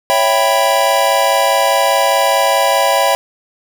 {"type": "chord", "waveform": "square", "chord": "C# half-diminished seventh", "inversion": "none", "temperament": "equal", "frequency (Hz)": [554.4, 659.3, 784, 987.8], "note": ["C#5", "E5", "G5", "B5"], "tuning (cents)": [0, 0, 0, 0], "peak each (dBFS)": -17, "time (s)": [0.1, 3.15], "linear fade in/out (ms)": 0, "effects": []}